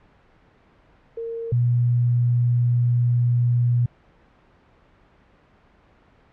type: tone pair in turn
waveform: sine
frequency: 459.4 / 120.91 Hz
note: A#4 / B2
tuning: -25 / -36 cents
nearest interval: octave + major seventh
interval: 2311 cents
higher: first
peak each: -27 / -16 dBFS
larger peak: second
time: 1.17-1.52 / 1.52-3.86 s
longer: second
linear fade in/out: 5 ms
effects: pink hiss -56 dBFS RMS until 6.32 s + low-pass 2000 Hz 12 dB/octave